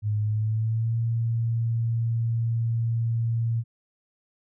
sine tone with pitch glide, 105.7 to 115.27 Hz, G#2 to A#2, +31 to -19 cents, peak -22 dBFS, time 0.02-3.64 s, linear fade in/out 50 ms, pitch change +150 cents, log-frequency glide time 0.2-0.97 s, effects none

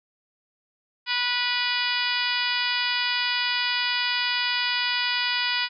harmonic tone, 489.9 Hz, B4, 14 cents flat, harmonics 2 / 3 / 4 / 5 / 6 / 7 / 8 / 9 / 10, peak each -33 / -31 / -30 / -30 / -30 / -32 / -34 / -34 / -31 dBFS, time 1.06-5.69 s, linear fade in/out 50 ms, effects none

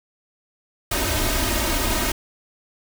pink noise with comb filter, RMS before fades -22 dBFS, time 0.91-2.12 s, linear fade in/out 5 ms, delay 3.2 ms, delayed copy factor +0.8, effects none

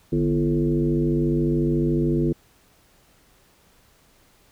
sine tone with frequency modulation, 245.2 Hz, B3, 12 cents flat, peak -18 dBFS, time 0.12-2.33 s, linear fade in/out 10 ms, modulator 94.1 Hz, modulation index 1.6, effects pink hiss -58 dBFS RMS until 4.51 s

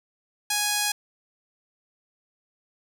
5% pulse tone, 830.6 Hz, G#5, in tune, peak -11 dBFS, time 0.5-0.92 s, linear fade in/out 5 ms, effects none

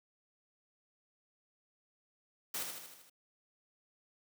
white noise with echo, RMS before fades -38 dBFS, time 2.54-2.63 s, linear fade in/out 5 ms, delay 78 ms, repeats 6, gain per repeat -4 dB, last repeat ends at 3.098 s, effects high-pass 150 Hz 12 dB/octave

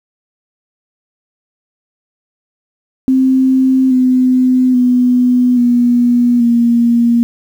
sine tone with pitch steps, 261.6 / 254.9 / 248.3 / 242 / 235.8 Hz, C4 / C4 / B3 / B3 / A#3, 0 / -45 / +9 / -35 / +20 cents, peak -7 dBFS, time 3.08-7.23 s, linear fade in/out 0 ms, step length 830 ms, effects 7-bit

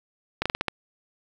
slowing click train, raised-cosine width 0.3 ms, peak -8 dBFS, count 6, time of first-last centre 0.42-0.683 s, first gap 36 ms, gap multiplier 1.19, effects 7-bit

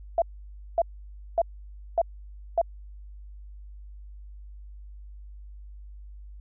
sine tone bursts, 674 Hz, E5, 38 cents sharp, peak -18 dBFS, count 5, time 0.18-2.615 s, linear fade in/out 2 ms, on 39 ms, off 560 ms, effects added 50 Hz sine -41 dBFS peak until 6.4 s

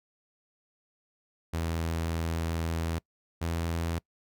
sawtooth tone pair in turn, 82.41 / 83.46 Hz, E2 / E2, 0 / +22 cents, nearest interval unison, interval 22 cents, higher second, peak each -25 dBFS, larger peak neither, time 1.53-2.99 / 3.41-3.99 s, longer first, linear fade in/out 10 ms, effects noise-tail reverb RT60 0.1 s tail -25 dB re dry

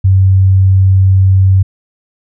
sine tone, 95.3 Hz, G2, 48 cents flat, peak -4 dBFS, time 0.04-1.63 s, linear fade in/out 10 ms, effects none

